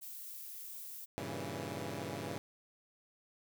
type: noise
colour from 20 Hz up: violet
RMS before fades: -47 dBFS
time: 0.01-1.06 s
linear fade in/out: 20 ms
type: chord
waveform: 10% pulse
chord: G diminished seventh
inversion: none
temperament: equal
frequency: 98 / 116.54 / 138.59 / 164.81 Hz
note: G2 / Bb2 / Db3 / Fb3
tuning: 0 / 0 / 0 / 0 cents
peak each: -36 / -38 / -36 / -37 dBFS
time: 1.18-2.38 s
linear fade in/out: 0 ms
effects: none